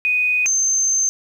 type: tone pair in turn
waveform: sine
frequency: 2489 / 6272 Hz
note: D#7 / G8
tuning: 0 / 0 cents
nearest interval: octave + major third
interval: 1600 cents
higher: second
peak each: -15 dBFS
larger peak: neither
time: 0.05-0.46 / 0.46-1.09 s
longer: second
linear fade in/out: 0 ms
effects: 8-bit